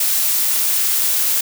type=noise; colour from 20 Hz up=blue; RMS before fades=-17 dBFS; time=0-1.41 s; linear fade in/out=5 ms; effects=none